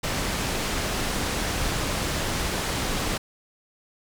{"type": "low-pass noise", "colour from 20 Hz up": "pink", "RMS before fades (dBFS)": -27, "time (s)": [0.03, 3.18], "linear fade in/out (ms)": 10, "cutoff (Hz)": 9200, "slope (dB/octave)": 12, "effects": []}